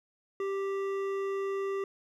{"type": "tone with hard clipping", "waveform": "sine", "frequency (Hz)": 392, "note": "G4", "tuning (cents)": 0, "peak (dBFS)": -32, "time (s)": [0.4, 1.84], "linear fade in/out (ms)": 2, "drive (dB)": 11, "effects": []}